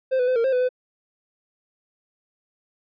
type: tone with pitch steps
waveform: triangle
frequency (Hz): 522 / 497.4 / 511 / 461.3 / 530 / 501 / 505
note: C5 / B4 / C5 / A#4 / C5 / B4 / B4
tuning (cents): -4 / +12 / -41 / -18 / +22 / +25 / +39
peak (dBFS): -16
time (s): 0.11-0.691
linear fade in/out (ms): 20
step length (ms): 83
effects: resampled to 11025 Hz